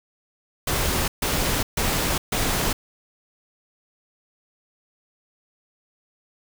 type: noise bursts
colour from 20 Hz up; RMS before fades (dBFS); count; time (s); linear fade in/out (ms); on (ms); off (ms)
pink; -23; 4; 0.67-2.73; 5; 410; 140
effects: none